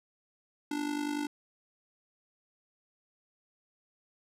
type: tone with amplitude modulation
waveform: square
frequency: 293.7 Hz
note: D4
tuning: in tune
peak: -29 dBFS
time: 0.71-1.27 s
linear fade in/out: 5 ms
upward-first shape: sine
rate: 50.4 Hz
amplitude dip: 70%
effects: low-pass 11000 Hz 12 dB/octave